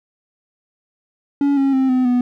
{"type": "tone with pitch steps", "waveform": "triangle", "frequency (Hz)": [282.6, 273.1, 264, 255.1, 246.6], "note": ["C#4", "C#4", "C4", "C4", "B3"], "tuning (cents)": [34, -26, 16, -44, -2], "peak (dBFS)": -11, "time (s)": [1.41, 2.21], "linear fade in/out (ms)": 2, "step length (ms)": 160, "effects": []}